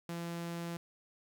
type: tone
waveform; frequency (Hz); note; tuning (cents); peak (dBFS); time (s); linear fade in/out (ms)
sawtooth; 170; F3; -46; -34; 0.09-0.77; 2
effects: 11-bit